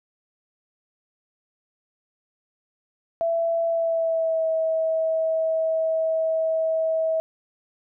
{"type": "tone with pitch glide", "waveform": "sine", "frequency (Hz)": [667, 644.3], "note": ["E5", "E5"], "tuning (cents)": [20, -40], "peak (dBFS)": -20, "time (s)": [3.21, 7.2], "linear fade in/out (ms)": 0, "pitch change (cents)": -60, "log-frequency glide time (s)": [3.67, 4.48], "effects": []}